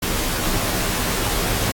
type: noise with comb filter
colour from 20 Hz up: pink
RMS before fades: -22 dBFS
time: 0.02-1.72 s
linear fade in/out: 10 ms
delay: 14 ms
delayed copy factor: -0.95
effects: AAC 64 kbps